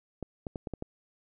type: clicks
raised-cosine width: 2 ms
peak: -22 dBFS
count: 6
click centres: 0.227 / 0.468 / 0.558 / 0.672 / 0.737 / 0.824 s
effects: none